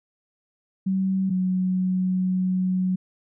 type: tone pair in turn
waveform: sine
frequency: 190.5 / 184.97 Hz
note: G3 / F#3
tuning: -49 / 0 cents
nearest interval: minor second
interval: 51 cents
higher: first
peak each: -20 / -20 dBFS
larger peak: neither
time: 0.86-1.3 / 1.3-2.96 s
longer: second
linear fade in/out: 10 ms
effects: none